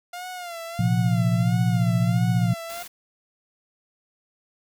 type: tone with vibrato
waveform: sawtooth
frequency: 698.5 Hz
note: F5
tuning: in tune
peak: -29 dBFS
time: 0.13-2.83 s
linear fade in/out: 5 ms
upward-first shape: sine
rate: 1.5 Hz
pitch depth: 88 cents each way
type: chord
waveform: sine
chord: Bb suspended second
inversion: none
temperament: just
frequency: 116.54 / 131.11 / 174.81 Hz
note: Bb2 / C3 / F3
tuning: 0 / +4 / +2 cents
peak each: -21 / -26 / -22 dBFS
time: 0.79-2.54 s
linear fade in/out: 5 ms
type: noise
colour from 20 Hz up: white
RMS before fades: -40 dBFS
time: 2.69-2.88 s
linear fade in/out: 10 ms
effects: none